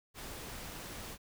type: noise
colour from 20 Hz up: pink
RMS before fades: -45 dBFS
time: 0.14-1.18 s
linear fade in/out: 50 ms
effects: none